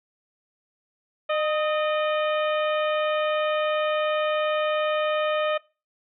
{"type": "harmonic tone with a mistuned harmonic", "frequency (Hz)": 610, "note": "D#5", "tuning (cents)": -34, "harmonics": [1, 2, 3, 4, 5, 6], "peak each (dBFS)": [-23, -28, -34, -34, -36, -42], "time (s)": [1.29, 5.58], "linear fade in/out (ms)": 10, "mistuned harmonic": 2, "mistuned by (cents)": 46, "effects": ["noise-tail reverb RT60 0.3 s tail -21 dB re dry"]}